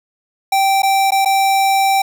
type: tone with dropouts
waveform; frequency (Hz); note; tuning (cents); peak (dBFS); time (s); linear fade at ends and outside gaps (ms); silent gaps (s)
square; 780; G5; -9; -12; 0.52-2.02; 5; 0.821-0.831 / 1.107-1.119 / 1.249-1.257
effects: none